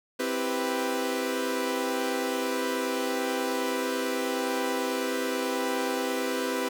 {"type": "chord", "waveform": "sawtooth", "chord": "C major seventh", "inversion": "none", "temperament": "equal", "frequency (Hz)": [261.6, 329.6, 392, 493.9], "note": ["C4", "E4", "G4", "B4"], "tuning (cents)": [0, 0, 0, 0], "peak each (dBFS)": [-28, -32, -29, -27], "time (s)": [0.19, 6.69], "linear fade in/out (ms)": 10, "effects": []}